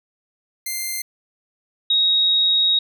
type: tone pair in turn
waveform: 5% pulse / sine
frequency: 2093 / 3779 Hz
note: C7 / A#7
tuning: 0 / +23 cents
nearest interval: minor seventh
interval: 1023 cents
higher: second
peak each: -14 dBFS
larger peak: neither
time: 0.66-1.02 / 1.9-2.79 s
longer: second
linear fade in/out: 5 ms
effects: none